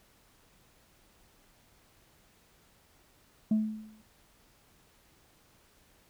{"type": "tone with exponential decay", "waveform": "sine", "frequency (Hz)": 216.4, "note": "A3", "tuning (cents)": -29, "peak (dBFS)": -19, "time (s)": [3.51, 4.02], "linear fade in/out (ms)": 5, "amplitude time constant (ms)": 110, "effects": ["tanh soft clip ceiling -21 dBFS", "pink hiss -64 dBFS RMS until 6.09 s"]}